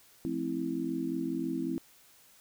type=chord; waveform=sine; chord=F major seventh; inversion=none; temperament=just; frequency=174.61 / 218.3 / 261.9 / 327.4 Hz; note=F3 / A3 / C4 / E4; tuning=0 / -13 / +2 / -12 cents; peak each=-40 / -40 / -34 / -34 dBFS; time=0.25-1.78 s; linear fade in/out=0 ms; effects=white hiss -60 dBFS RMS until 2.4 s

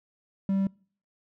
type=tone; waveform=triangle; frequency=194.5 Hz; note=G3; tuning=13 cents flat; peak=-21 dBFS; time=0.49-0.67 s; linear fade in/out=2 ms; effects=noise-tail reverb RT60 0.5 s tail -26 dB re dry

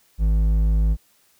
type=tone with hard clipping; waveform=triangle; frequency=53.2 Hz; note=G#1; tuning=42 cents sharp; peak=-17 dBFS; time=0.18-0.97 s; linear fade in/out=50 ms; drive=10 dB; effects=white hiss -60 dBFS RMS until 1.39 s

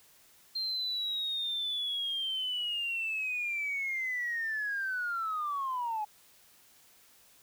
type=linear sweep; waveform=sine; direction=down; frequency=4186 to 830.6 Hz; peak=-30 dBFS; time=0.55-6.05 s; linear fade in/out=10 ms; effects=tanh soft clip ceiling -26 dBFS + white hiss -61 dBFS RMS until 7.42 s

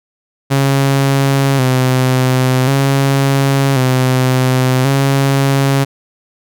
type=tone with vibrato; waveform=sawtooth; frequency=133 Hz; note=C3; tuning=29 cents sharp; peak=-6 dBFS; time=0.5-5.85 s; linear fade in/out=20 ms; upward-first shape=square; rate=0.46 Hz; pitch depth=54 cents each way; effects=none

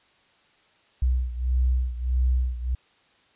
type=beating tone pair; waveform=sine; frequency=62.4 / 64 Hz; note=B1 / C2; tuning=+19 / -38 cents; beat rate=1.6 Hz; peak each=-22 / -26 dBFS; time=1.02-2.75 s; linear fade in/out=5 ms; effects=white hiss -61 dBFS RMS until 3.35 s + resampled to 8000 Hz

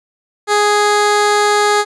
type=tone; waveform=15% pulse; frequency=415.3 Hz; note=G#4; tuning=in tune; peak=-4 dBFS; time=0.47-1.85 s; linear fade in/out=50 ms; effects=resampled to 22050 Hz

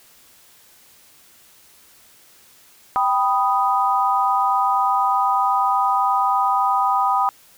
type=chord; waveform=sine; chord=G augmented; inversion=none; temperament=equal; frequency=784 / 987.8 / 1244.5 Hz; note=G5 / B5 / D#6; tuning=0 / 0 / 0 cents; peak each=-20 dBFS; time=2.96-7.29 s; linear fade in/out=0 ms; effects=white hiss -51 dBFS RMS until 7.57 s

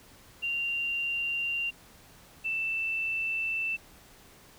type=tone pair in turn; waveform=sine; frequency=2774 / 2661 Hz; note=F7 / E7; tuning=-12 / +16 cents; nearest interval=minor second; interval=72 cents; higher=first; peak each=-28 dBFS; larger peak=neither; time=0.42-1.71 / 2.44-3.77 s; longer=second; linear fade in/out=20 ms; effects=pink hiss -55 dBFS RMS until 4.58 s

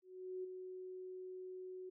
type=tone with ADSR envelope; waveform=sine; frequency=370 Hz; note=F#4; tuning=in tune; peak=-40 dBFS; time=0.02-1.9 s; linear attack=420 ms; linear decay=12 ms; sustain=-6 dB; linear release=12 ms; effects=none

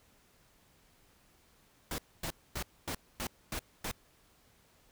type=noise bursts; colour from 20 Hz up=pink; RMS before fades=-37 dBFS; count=7; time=1.91-3.914 s; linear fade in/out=2 ms; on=72 ms; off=250 ms; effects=pink hiss -66 dBFS RMS until 4.91 s

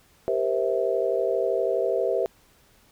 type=chord; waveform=sine; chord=C dominant seventh; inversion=second; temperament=just; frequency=392.4 / 470.9 / 523.3 / 654.1 Hz; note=G4 / Bb4 / C5 / E5; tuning=+2 / +18 / 0 / -14 cents; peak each=-27 dBFS; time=0.28-2.26 s; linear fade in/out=0 ms; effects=pink hiss -59 dBFS RMS until 2.91 s

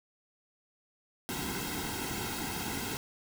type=noise with comb filter; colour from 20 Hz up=pink; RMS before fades=-36 dBFS; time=1.29-2.97 s; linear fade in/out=0 ms; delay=1.7 ms; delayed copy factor=-0.8; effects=none

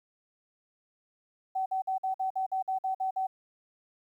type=tone bursts; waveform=sine; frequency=760 Hz; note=F#5; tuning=46 cents sharp; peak=-27 dBFS; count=11; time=1.55-3.27 s; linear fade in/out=10 ms; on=110 ms; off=51 ms; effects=11-bit

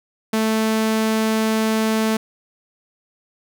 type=tone; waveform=sawtooth; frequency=220 Hz; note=A3; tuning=in tune; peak=-13 dBFS; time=0.33-2.17 s; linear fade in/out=5 ms; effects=none

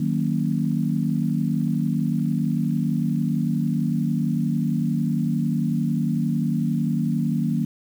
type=chord; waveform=sine; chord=D# minor seventh; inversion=none; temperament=just; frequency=155.56 / 186.68 / 233.3 / 280 Hz; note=D#3 / F#3 / A#3 / C#4; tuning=0 / +16 / +2 / +18 cents; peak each=-24 / -26 / -24 / -30 dBFS; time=0-7.65 s; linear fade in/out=5 ms; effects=8-bit

